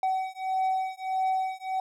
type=beating tone pair; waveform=triangle; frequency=756 / 757.6 Hz; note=F#5 / F#5; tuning=+37 / +41 cents; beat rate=1.6 Hz; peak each=-27 dBFS; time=0.03-1.8 s; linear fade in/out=2 ms; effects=none